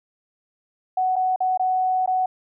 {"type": "tone with dropouts", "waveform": "sine", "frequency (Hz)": 744, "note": "F#5", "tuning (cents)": 9, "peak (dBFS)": -18, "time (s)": [0.97, 2.26], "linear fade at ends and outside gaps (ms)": 5, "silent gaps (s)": [[1.158, 1.163], [1.361, 1.404], [1.575, 1.595], [2.061, 2.075]], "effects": []}